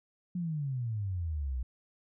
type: exponential sweep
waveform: sine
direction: down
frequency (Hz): 182.9 to 60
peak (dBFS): -31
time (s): 0.35-1.63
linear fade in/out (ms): 5
effects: none